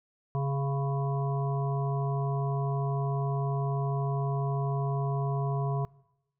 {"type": "harmonic tone with a mistuned harmonic", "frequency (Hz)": 138, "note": "C#3", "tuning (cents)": -7, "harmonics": [1, 3, 5, 7, 8], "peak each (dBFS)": [-27, -37, -38, -39, -45], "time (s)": [0.35, 5.85], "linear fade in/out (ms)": 0, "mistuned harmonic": 7, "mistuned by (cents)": 45, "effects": ["noise-tail reverb RT60 0.9 s tail -23 dB re dry"]}